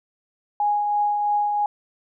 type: tone with tremolo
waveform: sine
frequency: 828 Hz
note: G#5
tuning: 5 cents flat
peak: -17 dBFS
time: 0.6-1.66 s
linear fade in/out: 2 ms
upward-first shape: triangle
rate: 3 Hz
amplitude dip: 35%
effects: none